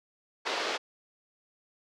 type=band-pass noise; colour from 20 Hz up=pink; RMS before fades=-32 dBFS; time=0.45-0.78 s; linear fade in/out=20 ms; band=400 to 5200 Hz; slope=24 dB/octave; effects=none